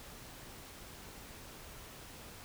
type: silence
effects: pink hiss -51 dBFS RMS until 2.44 s